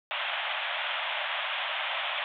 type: band-pass noise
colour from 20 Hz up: white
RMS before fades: -32 dBFS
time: 0.11-2.24 s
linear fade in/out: 0 ms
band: 570 to 3500 Hz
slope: 96 dB/octave
effects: none